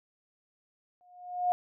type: tone with exponential growth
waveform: sine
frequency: 718 Hz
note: F5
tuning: 48 cents sharp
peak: -21 dBFS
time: 1.01-1.52 s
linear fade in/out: 0 ms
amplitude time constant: 110 ms
effects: none